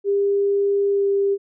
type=tone with pitch glide; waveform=sine; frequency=400.6 to 397.6 Hz; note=G4 to G4; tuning=+38 to +25 cents; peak=-16 dBFS; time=0.04-1.38 s; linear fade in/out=50 ms; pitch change=-13 cents; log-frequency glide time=0.91-1.06 s; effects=none